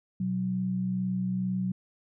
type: tone pair together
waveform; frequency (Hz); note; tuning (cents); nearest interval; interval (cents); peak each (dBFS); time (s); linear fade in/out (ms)
sine; 123.47 / 185.69; B2 / F#3; 0 / +6; perfect fifth; 706; -35 / -27; 0.2-1.72; 5
effects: none